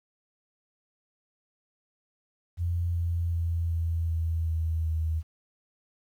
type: tone with pitch steps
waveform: sine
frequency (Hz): 86.2 / 85.11 / 84.04 / 82.98 / 81.93 / 80.89 / 79.87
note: F2 / F2 / E2 / E2 / E2 / E2 / D#2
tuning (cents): -22 / -44 / +34 / +12 / -10 / -32 / +46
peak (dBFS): -25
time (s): 2.57-5.23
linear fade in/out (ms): 50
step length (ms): 380
effects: 10-bit